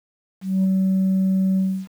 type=tone with ADSR envelope; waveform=sine; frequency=190 Hz; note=F#3; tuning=46 cents sharp; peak=-12 dBFS; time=0.41-1.88 s; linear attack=230 ms; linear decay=17 ms; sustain=-2 dB; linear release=300 ms; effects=tanh soft clip ceiling -14 dBFS + 8-bit